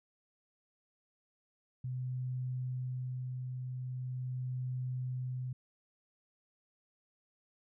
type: tone with tremolo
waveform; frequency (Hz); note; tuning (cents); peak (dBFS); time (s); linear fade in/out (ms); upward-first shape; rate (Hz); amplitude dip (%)
sine; 127.1; C3; -50; -34; 1.84-5.53; 5; sine; 0.42; 30
effects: none